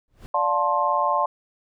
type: noise with exponential growth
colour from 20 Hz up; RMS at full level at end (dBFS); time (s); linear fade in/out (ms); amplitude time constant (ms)
brown; -34; 0.08-0.26; 0; 38
type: chord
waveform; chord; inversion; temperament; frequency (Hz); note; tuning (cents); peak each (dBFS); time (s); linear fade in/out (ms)
sine; D minor seventh; none; just; 587.3 / 704.8 / 881 / 1057.2; D5 / F5 / A5 / C6; 0 / +16 / +2 / +18; -26 / -27 / -24 / -22; 0.34-1.26; 5
effects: none